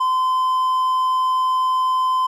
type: tone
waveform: triangle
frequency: 1028 Hz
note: C6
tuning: 31 cents flat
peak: -14 dBFS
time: 0-2.27 s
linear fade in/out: 10 ms
effects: none